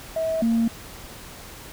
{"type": "tone pair in turn", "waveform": "sine", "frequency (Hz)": [646, 229.2], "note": ["E5", "A#3"], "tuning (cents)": [-35, -29], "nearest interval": "octave + tritone", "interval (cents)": 1794, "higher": "first", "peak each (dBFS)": [-21, -16], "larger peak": "second", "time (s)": [[0.16, 0.42], [0.42, 0.68]], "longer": "neither", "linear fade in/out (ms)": 5, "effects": ["tanh soft clip ceiling -15 dBFS", "pink hiss -41 dBFS RMS until 1.72 s"]}